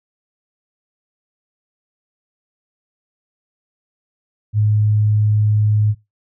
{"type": "tone", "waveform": "sine", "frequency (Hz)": 106, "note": "G#2", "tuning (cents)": 36, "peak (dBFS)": -12, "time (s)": [4.53, 5.95], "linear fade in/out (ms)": 50, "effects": ["noise-tail reverb RT60 0.2 s tail -19 dB re dry"]}